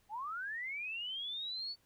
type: linear sweep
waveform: sine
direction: up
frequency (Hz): 792 to 4514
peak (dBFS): -38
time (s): 0.09-1.76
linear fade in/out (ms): 50
effects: pink hiss -72 dBFS RMS until 1.85 s